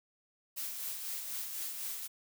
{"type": "noise with tremolo", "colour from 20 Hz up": "blue", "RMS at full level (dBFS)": -38, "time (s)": [0.56, 2.08], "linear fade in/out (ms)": 20, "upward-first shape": "sine", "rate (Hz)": 4, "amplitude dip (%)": 40, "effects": []}